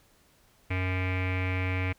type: tone with low-pass filter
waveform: square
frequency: 92.5 Hz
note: F#2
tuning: in tune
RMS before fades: -29 dBFS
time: 0.7-1.93 s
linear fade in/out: 10 ms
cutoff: 2300 Hz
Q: 7.7
effects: pink hiss -63 dBFS RMS until 1.98 s